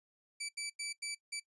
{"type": "tone bursts at uneven times", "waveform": "15% pulse", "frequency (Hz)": 2315, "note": "D7", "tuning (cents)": -25, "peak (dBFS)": -31, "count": 5, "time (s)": [[0.4, 0.49], [0.57, 0.7], [0.79, 0.93], [1.02, 1.15], [1.32, 1.4]], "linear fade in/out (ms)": 10, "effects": ["noise-tail reverb RT60 0.1 s tail -18 dB re dry", "resampled to 24000 Hz"]}